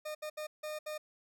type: tone bursts at uneven times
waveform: 40% pulse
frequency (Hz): 610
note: D#5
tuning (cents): -34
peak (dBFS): -37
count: 5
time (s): 0.05-0.15 / 0.22-0.3 / 0.37-0.47 / 0.63-0.79 / 0.86-0.98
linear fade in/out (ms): 10
effects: none